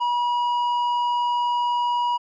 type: tone with tanh clipping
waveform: sine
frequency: 966 Hz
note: B5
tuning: 39 cents flat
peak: -21 dBFS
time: 0-2.18 s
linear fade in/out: 20 ms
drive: 7 dB
effects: none